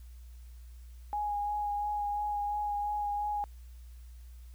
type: tone with vibrato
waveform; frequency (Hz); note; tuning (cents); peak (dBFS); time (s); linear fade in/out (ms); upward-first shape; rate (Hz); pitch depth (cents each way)
sine; 827; G#5; -8; -30; 1.13-3.44; 0; sine; 2.9; 16
effects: added 60 Hz sine -46 dBFS peak until 4.54 s + white hiss -66 dBFS RMS until 4.54 s

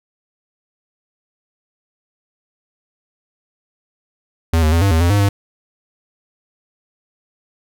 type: tone with pitch steps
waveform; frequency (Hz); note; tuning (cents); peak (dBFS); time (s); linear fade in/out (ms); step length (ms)
square; 82.2 / 77.6 / 83.6 / 98.8 / 80.8 / 86.5 / 102 / 100.1; E2 / D#2 / E2 / G2 / E2 / F2 / G#2 / G2; -4 / -4 / +25 / +14 / -34 / -16 / -31 / +37; -12; 4.53-5.29; 5; 95
effects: none

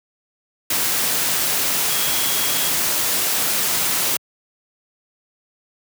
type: tone in noise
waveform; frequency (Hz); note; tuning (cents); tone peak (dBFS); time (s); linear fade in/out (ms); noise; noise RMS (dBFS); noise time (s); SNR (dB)
sine; 3302; G#7; -11; -29; 1.9-2.69; 5; white; -20; 0.7-4.17; -12
effects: high-pass 100 Hz 12 dB/octave

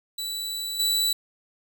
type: tone with level steps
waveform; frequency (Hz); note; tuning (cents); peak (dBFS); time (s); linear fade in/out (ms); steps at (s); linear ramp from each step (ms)
sawtooth; 3951; B7; 0; -26 / -18; 0.18-1.13; 5; 0.79; 10
effects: none

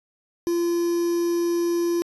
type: tone with quantisation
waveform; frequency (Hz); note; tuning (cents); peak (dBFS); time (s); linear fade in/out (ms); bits
triangle; 343.4; F4; -29; -18; 0.47-2.02; 0; 6
effects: resampled to 32000 Hz

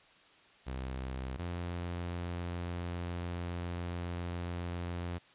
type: tone pair in turn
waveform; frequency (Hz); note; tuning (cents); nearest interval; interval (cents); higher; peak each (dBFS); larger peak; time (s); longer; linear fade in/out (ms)
sawtooth; 65 / 87.24; C2 / F2; -11 / -1; perfect fourth; 510; second; -33 / -32; second; 0.66-1.38 / 1.38-5.19; second; 20
effects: white hiss -61 dBFS RMS until 5.34 s + resampled to 8000 Hz

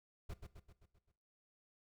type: noise with echo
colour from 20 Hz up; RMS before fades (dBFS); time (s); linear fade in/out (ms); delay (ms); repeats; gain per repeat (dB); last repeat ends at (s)
brown; -43; 0.29-0.34; 10; 130; 6; -5; 1.12
effects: noise-tail reverb RT60 0.5 s tail -17 dB re dry

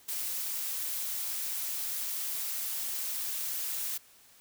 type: noise with amplitude modulation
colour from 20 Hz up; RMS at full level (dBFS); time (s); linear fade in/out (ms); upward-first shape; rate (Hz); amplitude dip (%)
blue; -33; 0.08-3.98; 10; sine; 226; 35
effects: white hiss -59 dBFS RMS until 4.4 s

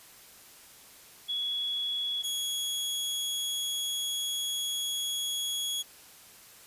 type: tone pair in turn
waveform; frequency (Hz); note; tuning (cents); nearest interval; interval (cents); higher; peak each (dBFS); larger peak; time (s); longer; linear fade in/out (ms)
sine / sawtooth; 3367 / 3340; G#7 / G#7; +23 / +9; unison; 14; first; -29 / -27; second; 1.28-2.23 / 2.23-5.83; second; 20
effects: white hiss -53 dBFS RMS until 6.66 s + resampled to 32000 Hz

